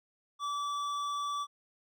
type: tone with hard clipping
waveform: sine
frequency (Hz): 1155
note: D6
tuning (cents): -29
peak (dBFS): -34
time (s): 0.39-1.47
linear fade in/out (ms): 50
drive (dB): 11
effects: none